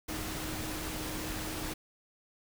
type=tone in noise; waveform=sine; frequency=311.1 Hz; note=D#4; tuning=in tune; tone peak=-42 dBFS; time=0.08-1.74 s; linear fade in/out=10 ms; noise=pink; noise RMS=-38 dBFS; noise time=0.08-1.74 s; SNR=-7 dB; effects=none